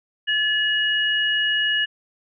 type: tone pair together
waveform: sine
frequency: 1720.8 / 2894 Hz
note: A6 / F#7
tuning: -39 / -39 cents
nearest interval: major sixth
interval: 900 cents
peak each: -21 dBFS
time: 0.27-1.86 s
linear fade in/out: 20 ms
effects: none